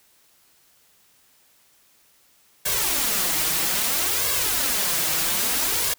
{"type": "noise with flanger", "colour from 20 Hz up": "white", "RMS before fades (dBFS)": -23, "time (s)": [2.65, 5.94], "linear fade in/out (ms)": 10, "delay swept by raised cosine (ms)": [1.8, 6.4], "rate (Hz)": 0.61, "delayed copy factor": 0.7, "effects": ["white hiss -59 dBFS RMS until 5.98 s"]}